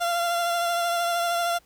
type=tone with vibrato; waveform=30% pulse; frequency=689 Hz; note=F5; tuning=24 cents flat; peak=-20 dBFS; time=0-1.59 s; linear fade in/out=20 ms; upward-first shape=triangle; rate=13 Hz; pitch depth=25 cents each way; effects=pink hiss -60 dBFS RMS until 1.65 s